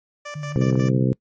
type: tone with tremolo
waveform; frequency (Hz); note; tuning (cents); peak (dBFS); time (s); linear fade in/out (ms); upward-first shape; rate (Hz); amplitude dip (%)
15% pulse; 587.3; D5; 0; -25; 0.25-0.9; 10; square; 5.5; 75
type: tone with vibrato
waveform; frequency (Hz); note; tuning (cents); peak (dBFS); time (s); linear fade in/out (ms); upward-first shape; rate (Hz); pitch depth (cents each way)
sine; 146.6; D3; -3; -27; 0.35-1.04; 10; sine; 6.1; 44
type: harmonic tone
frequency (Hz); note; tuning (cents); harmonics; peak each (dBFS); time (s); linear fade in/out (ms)
64.4; C2; -27; 2 / 3 / 4 / 5 / 6 / 7 / 8; -19 / -23 / -25 / -27 / -29 / -30 / -31; 0.56-1.13; 0
type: clicks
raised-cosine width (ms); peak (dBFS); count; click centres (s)
1; -24 / -20; 2; 0.727 / 0.755
effects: noise-tail reverb RT60 0.1 s tail -22 dB re dry + MP3 32 kbps